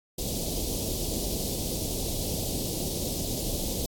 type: band-stop noise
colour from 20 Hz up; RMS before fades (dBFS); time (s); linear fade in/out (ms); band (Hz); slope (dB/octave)
pink; -31; 0.18-3.86; 5; 610 to 3700; 24
effects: AAC 64 kbps